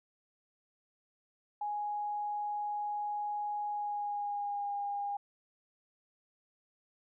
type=tone with pitch glide; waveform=sine; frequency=830.6 to 810.7 Hz; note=G#5 to G#5; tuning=0 to -42 cents; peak=-33 dBFS; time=1.61-5.17 s; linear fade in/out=5 ms; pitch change=-42 cents; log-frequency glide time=3.69-4.74 s; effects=none